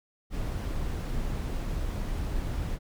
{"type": "noise", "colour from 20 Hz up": "brown", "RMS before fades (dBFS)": -31, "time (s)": [0.3, 2.79], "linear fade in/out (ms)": 50, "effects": []}